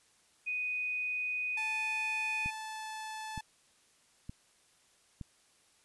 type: tone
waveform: sine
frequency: 2489 Hz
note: D#7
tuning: in tune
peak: -32 dBFS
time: 0.46-2.51 s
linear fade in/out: 20 ms
type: tone with pitch glide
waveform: sawtooth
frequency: 876 to 871 Hz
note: A5 to A5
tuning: -8 to -18 cents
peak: -36 dBFS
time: 1.57-3.41 s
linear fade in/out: 5 ms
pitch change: -10 cents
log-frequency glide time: 2.3-2.88 s
type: click train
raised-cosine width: 5 ms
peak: -29 dBFS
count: 4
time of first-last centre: 2.46-5.212 s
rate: 1.09 Hz
effects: white hiss -67 dBFS RMS until 5.84 s + resampled to 24000 Hz